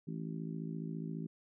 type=harmonic tone; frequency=54.6 Hz; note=A1; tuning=13 cents flat; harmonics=3 / 4 / 5 / 6 / 7; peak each=-40 / -44 / -46 / -52 / -51 dBFS; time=0.07-1.27 s; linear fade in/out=10 ms; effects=none